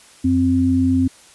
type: tone pair together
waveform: sine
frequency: 89.96 / 261.6 Hz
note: F#2 / C4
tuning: -48 / 0 cents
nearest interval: octave + tritone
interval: 1848 cents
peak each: -20 / -14 dBFS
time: 0.24-1.08 s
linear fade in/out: 10 ms
effects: white hiss -47 dBFS RMS until 1.34 s + resampled to 24000 Hz